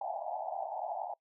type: band-pass noise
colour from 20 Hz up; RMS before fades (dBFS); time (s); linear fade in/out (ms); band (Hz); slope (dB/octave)
white; -38; 0.01-1.14; 5; 620 to 870; 96
effects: noise-tail reverb RT60 0.1 s tail -23 dB re dry